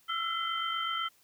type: tone cluster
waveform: sine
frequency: 1323 / 1371 / 2039 / 3115 Hz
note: E6 / F6 / C7 / G7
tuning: +6 / -32 / -45 / -12 cents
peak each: -33 / -39 / -40 / -35 dBFS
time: 0.08-1.09 s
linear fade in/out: 20 ms
effects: white hiss -65 dBFS RMS until 1.23 s